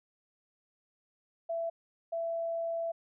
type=tone bursts at uneven times; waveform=sine; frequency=667 Hz; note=E5; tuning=20 cents sharp; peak=-31 dBFS; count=2; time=1.49-1.7 / 2.12-2.92 s; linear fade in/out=10 ms; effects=none